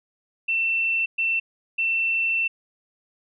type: tone bursts at uneven times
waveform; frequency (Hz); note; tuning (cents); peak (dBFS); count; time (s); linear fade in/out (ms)
sine; 2687; E7; +33; -20; 3; 0.48-1.06 / 1.18-1.4 / 1.78-2.48; 10
effects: none